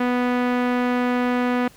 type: tone with low-pass filter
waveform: sawtooth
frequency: 246.9 Hz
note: B3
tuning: in tune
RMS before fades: -21 dBFS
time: 0-1.68 s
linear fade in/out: 5 ms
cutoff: 2100 Hz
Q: 1.1
effects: pink hiss -50 dBFS RMS until 1.76 s